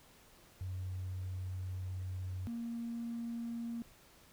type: tone pair in turn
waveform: triangle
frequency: 92.6 / 233.3 Hz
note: F#2 / A#3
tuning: +2 / +2 cents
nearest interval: octave + major third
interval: 1600 cents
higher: second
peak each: -34 / -34 dBFS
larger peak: neither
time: 0.61-2.47 / 2.47-3.82 s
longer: first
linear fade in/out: 0 ms
effects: tanh soft clip ceiling -35 dBFS + pink hiss -62 dBFS RMS until 4.32 s